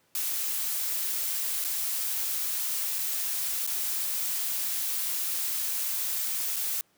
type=noise with dropouts; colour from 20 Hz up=blue; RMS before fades=-30 dBFS; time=0.15-6.81 s; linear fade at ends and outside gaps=1 ms; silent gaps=1.642-1.647 / 2.986-2.989 / 3.666-3.674 / 6.561-6.565 s; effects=pink hiss -67 dBFS RMS until 6.97 s + high-pass 150 Hz 12 dB/octave